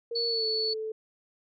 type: tone with pitch glide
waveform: sine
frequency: 466.5 to 437.8 Hz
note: A#4 to A4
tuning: +1 to -9 cents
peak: -31 dBFS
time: 0.11-0.92 s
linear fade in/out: 5 ms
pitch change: -110 cents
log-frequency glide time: 0.28-0.46 s
type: tone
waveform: sine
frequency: 4435 Hz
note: C#8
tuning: in tune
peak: -27 dBFS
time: 0.15-0.74 s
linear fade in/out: 10 ms
effects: none